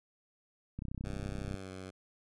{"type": "click train", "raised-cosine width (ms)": 5, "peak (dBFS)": -27, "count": 25, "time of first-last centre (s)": [0.79, 1.542], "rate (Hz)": 31.9}
{"type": "tone with pitch glide", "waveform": "10% pulse", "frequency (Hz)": [100, 93.84], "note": ["G2", "F#2"], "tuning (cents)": [35, 25], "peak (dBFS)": -35, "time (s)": [1.04, 1.91], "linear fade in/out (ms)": 20, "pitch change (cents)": -110, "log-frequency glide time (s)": [1.42, 1.7]}
{"effects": ["resampled to 24000 Hz"]}